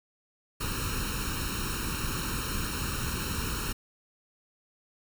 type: noise with comb filter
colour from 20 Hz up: pink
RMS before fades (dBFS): -32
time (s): 0.6-3.73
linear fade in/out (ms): 10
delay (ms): 0.73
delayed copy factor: +0.95
effects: none